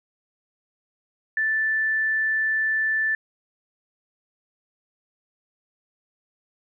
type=tone; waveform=sine; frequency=1760 Hz; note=A6; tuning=in tune; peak=-20 dBFS; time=1.37-3.15 s; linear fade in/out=2 ms; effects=none